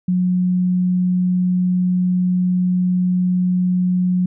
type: tone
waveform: sine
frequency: 181.3 Hz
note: F#3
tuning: 35 cents flat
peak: -14 dBFS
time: 0.08-4.26 s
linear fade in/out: 5 ms
effects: none